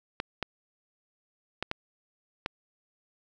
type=clicks; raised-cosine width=0.3 ms; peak=-14 dBFS; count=5; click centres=0.201 / 0.427 / 1.626 / 1.714 / 2.461 s; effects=none